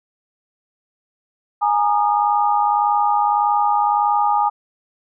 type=chord; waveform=sine; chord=Ab suspended second; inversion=none; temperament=equal with one note detuned; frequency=830.6 / 932.3 / 1223.1 Hz; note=Ab5 / Bb5 / Eb6; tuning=0 / 0 / -30 cents; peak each=-16 / -21 / -21 dBFS; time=1.61-4.5 s; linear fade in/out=20 ms; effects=none